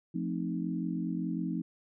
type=chord; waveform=sine; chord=F dominant seventh; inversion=none; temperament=equal; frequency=174.61 / 220 / 261.6 / 311.1 Hz; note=F3 / A3 / C4 / Eb4; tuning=0 / 0 / 0 / 0 cents; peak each=-34 / -38 / -37 / -37 dBFS; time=0.14-1.62 s; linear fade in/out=10 ms; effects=none